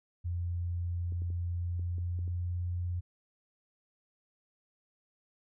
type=tone with pitch glide; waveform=sine; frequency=87 to 88.27 Hz; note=F2 to F2; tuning=-6 to +19 cents; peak=-31 dBFS; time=0.24-3.01 s; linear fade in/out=20 ms; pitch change=+25 cents; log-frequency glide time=1.48-2.63 s
type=clicks; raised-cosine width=3 ms; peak=-37 dBFS; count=7; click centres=1.123 / 1.22 / 1.303 / 1.795 / 1.983 / 2.19 / 2.278 s
effects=none